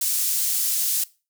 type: high-pass noise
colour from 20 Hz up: pink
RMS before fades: -23 dBFS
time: 0.01-1.04 s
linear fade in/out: 5 ms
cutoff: 7900 Hz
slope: 12 dB/octave
effects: noise-tail reverb RT60 0.3 s tail -20 dB re dry